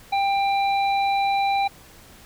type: harmonic tone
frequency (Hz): 792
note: G5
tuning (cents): +18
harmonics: 1 / 3 / 5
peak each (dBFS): -19 / -29 / -33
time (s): 0.12-1.68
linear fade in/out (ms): 10
effects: pink hiss -48 dBFS RMS until 2.25 s